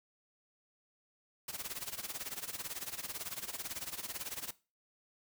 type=noise with tremolo; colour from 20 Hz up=white; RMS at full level=-39 dBFS; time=1.48-4.51 s; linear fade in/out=5 ms; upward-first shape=sine; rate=18 Hz; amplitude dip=85%; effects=noise-tail reverb RT60 0.3 s tail -19 dB re dry